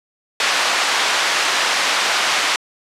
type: band-pass noise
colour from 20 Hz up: pink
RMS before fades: -18 dBFS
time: 0.4-2.56 s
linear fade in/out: 2 ms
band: 920 to 5600 Hz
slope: 12 dB/octave
effects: low-pass 11000 Hz 12 dB/octave